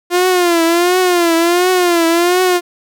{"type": "tone with vibrato", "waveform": "sawtooth", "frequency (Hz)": 349.2, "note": "F4", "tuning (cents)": 0, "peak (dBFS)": -6, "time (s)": [0.1, 2.61], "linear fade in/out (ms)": 50, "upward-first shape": "triangle", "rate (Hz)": 1.4, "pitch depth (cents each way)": 110, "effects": []}